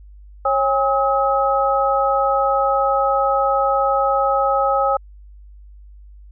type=tone cluster; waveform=sine; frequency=547 / 810 / 1279 Hz; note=C#5 / G#5 / D#6; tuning=-23 / -43 / +47 cents; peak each=-19 dBFS; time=0.45-4.97 s; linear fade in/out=5 ms; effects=added 50 Hz sine -39 dBFS peak until 6.31 s